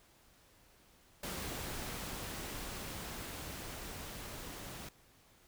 pink noise with level ramp, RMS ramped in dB -41 to -47 dBFS, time 1.23-4.89 s, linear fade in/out 5 ms, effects pink hiss -65 dBFS RMS until 5.47 s

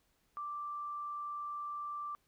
sine tone, 1174.7 Hz, D6, in tune, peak -38 dBFS, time 0.37-2.15 s, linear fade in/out 0 ms, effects pink hiss -75 dBFS RMS until 2.27 s

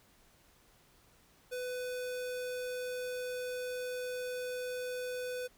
square tone, 499.5 Hz, B4, 20 cents sharp, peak -37 dBFS, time 1.51-5.48 s, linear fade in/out 20 ms, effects pink hiss -65 dBFS RMS until 5.57 s

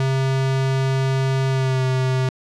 square tone with pitch glide, 133.4 to 130.05 Hz, C3 to C3, +34 to -10 cents, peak -18 dBFS, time 0-2.29 s, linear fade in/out 2 ms, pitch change -44 cents, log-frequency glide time 1.49-1.84 s, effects low-pass 6000 Hz 12 dB/octave

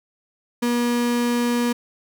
35% pulse tone, 240 Hz, B3, 49 cents flat, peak -17 dBFS, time 0.62-1.73 s, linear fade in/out 10 ms, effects none

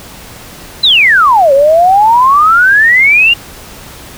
sine exponential two-way sweep, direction down then up, 4100 to 535 to 2850 Hz, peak -3 dBFS, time 0.83-3.34 s, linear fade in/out 10 ms, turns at 1.53 s, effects pink hiss -31 dBFS RMS until 4.17 s

